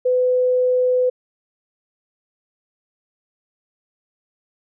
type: tone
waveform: sine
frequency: 503 Hz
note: B4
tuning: 32 cents sharp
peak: -14 dBFS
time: 0.05-1.1 s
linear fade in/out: 10 ms
effects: none